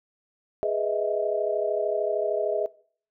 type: chord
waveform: sine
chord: E major seventh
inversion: first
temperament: equal with one note detuned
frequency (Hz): 415.3 / 493.9 / 622.3 / 655.5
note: G#4 / B4 / D#5 / E5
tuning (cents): 0 / 0 / 0 / -10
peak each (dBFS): -28 / -32 / -27 / -28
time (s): 0.63-2.66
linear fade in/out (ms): 0
effects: noise-tail reverb RT60 0.5 s tail -21 dB re dry